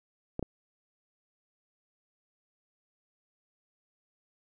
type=clicks; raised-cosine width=2 ms; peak=-19 / -19 dBFS; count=2; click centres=0.394 / 0.427 s; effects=none